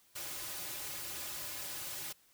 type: noise with comb filter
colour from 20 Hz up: white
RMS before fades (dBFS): -42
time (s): 0.15-2.13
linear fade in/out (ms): 10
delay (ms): 4.4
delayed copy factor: -1
effects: white hiss -67 dBFS RMS until 2.33 s